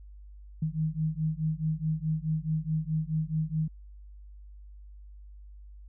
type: beating tone pair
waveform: sine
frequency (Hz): 155.1 / 159.8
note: D#3 / D#3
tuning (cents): -5 / +47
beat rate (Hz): 4.7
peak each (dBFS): -30 / -30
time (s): 0.62-3.68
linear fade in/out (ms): 5
effects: added 50 Hz sine -45 dBFS peak until 5.88 s